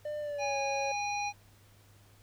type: tone with pitch glide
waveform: triangle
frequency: 598 to 551.5 Hz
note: D5 to C#5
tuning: +31 to -9 cents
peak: -32 dBFS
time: 0.05-0.92 s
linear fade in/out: 5 ms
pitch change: -140 cents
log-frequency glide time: 0.2-0.58 s
type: harmonic tone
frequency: 820 Hz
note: G#5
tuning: 22 cents flat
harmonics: 1 / 3 / 5 / 7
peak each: -33 / -36 / -44 / -44 dBFS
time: 0.38-1.33 s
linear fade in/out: 50 ms
effects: added 101 Hz sine -59 dBFS peak until 2.22 s + pink hiss -63 dBFS RMS until 2.22 s